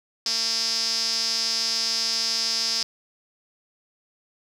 sawtooth tone with band-pass filter, 227 Hz, A#3, 46 cents flat, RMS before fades -25 dBFS, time 0.26-2.83 s, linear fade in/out 0 ms, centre 5100 Hz, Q 9.2, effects none

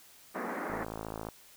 pink band-pass noise, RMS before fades -37 dBFS, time 0.34-0.85 s, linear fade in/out 20 ms, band 200 to 2000 Hz, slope 48 dB/octave
click train, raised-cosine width 1 ms, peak -24 dBFS, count 33, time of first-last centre 0.7-1.287 s, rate 54.5 Hz
effects white hiss -57 dBFS RMS until 1.56 s

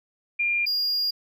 sine / triangle tone pair in turn, 2400 / 4833 Hz, D7 / D8, +37 / +49 cents, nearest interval octave, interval 1212 cents, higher second, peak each -21 dBFS, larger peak neither, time 0.39-0.66 / 0.66-1.11 s, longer second, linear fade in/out 10 ms, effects none

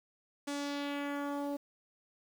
sawtooth tone with low-pass filter sweep, 285.6 Hz, D4, 48 cents flat, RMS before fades -37 dBFS, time 0.47-1.57 s, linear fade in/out 10 ms, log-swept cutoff 9000 to 620 Hz, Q 1.6, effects 9-bit

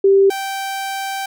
sine / sawtooth tone pair in turn, 392 / 779.9 Hz, G4 / G5, 0 / -9 cents, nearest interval octave, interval 1191 cents, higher second, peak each -8 / -18 dBFS, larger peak first, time 0.04-0.3 / 0.3-1.26 s, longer second, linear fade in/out 5 ms, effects none

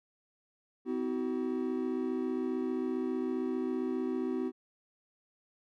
triangle tone cluster, 254.7 / 321.7 / 376.9 Hz, C4 / E4 / F#4, -46 / -42 / +32 cents, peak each -32 / -35 / -33 dBFS, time 0.85-4.52 s, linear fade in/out 50 ms, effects none

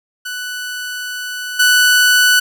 sawtooth tone with level steps, 1487 Hz, F#6, 8 cents sharp, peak -19 / -5 dBFS, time 0.25-2.4 s, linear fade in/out 10 ms, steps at 1.59 s, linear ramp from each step 10 ms, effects none

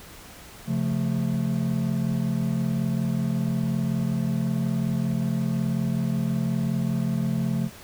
triangle chord, Db augmented, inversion none, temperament equal with one note detuned, 135.66 / 174.61 / 220 Hz, Db3 / F3 / A3, -37 / 0 / 0 cents, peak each -25 dBFS, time 0.66-7.7 s, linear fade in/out 50 ms, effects pink hiss -45 dBFS RMS until 7.83 s

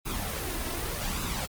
pink noise with flanger, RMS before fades -32 dBFS, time 0.05-1.47 s, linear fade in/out 20 ms, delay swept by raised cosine 0.78 to 3.08 ms, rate 0.85 Hz, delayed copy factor +0.55, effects Opus 24 kbps

